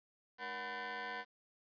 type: ring-modulated tone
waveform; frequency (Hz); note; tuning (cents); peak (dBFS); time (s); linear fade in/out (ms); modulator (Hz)
20% pulse; 261.6; C4; 0; -33; 0.38-1.25; 50; 1260
effects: resampled to 11025 Hz + 11-bit